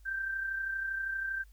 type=tone with amplitude modulation; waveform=sine; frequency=1568 Hz; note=G6; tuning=in tune; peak=-30 dBFS; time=0.05-1.44 s; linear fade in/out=20 ms; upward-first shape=sine; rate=32.6 Hz; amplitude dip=45%; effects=added 50 Hz sine -53 dBFS peak until 1.52 s + white hiss -70 dBFS RMS until 1.52 s